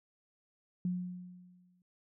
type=tone with exponential decay; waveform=sine; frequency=180 Hz; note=F#3; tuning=47 cents flat; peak=-29 dBFS; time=0.85-1.82 s; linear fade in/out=2 ms; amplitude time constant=210 ms; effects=none